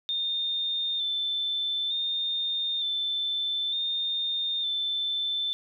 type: tone with vibrato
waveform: sine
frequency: 3587 Hz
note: A7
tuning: 33 cents sharp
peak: -26 dBFS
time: 0.09-5.53 s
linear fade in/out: 0 ms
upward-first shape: square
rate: 0.55 Hz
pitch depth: 26 cents each way
effects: 11-bit